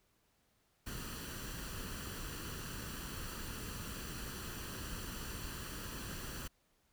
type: noise with comb filter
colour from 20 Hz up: pink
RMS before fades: -44 dBFS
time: 0.86-6.48 s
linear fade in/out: 10 ms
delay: 0.68 ms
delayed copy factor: +0.6
effects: pink hiss -75 dBFS RMS until 6.92 s